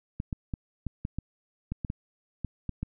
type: clicks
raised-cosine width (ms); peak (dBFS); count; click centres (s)
5; -19; 12; 0.201 / 0.328 / 0.538 / 0.867 / 1.051 / 1.186 / 1.72 / 1.848 / 1.901 / 2.447 / 2.693 / 2.83
effects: none